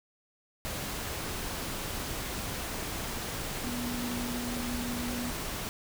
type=tone in noise; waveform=sine; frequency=242.6 Hz; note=B3; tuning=31 cents flat; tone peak=-34 dBFS; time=3.64-5.3 s; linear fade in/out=0 ms; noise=pink; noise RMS=-36 dBFS; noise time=0.65-5.69 s; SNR=-1 dB; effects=none